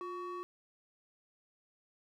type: ring-modulated tone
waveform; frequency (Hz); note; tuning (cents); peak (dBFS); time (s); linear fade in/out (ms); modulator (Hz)
triangle; 740; F#5; 0; -34; 0.01-0.43; 0; 385
effects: none